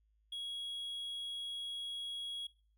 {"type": "tone", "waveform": "triangle", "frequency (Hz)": 3320, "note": "G#7", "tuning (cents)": -1, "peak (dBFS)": -38, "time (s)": [0.32, 2.47], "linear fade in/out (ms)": 5, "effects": ["noise-tail reverb RT60 0.5 s tail -22 dB re dry", "added 53 Hz sine -70 dBFS peak until 2.77 s"]}